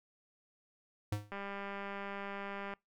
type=tone with exponential decay; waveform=square; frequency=103.83 Hz; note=G#2; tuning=in tune; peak=-31 dBFS; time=1.12-1.33 s; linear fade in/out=5 ms; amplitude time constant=44 ms
type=click train; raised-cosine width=0.5 ms; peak=-28 dBFS; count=283; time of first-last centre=1.32-2.737 s; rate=199 Hz
effects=noise-tail reverb RT60 0.2 s tail -26 dB re dry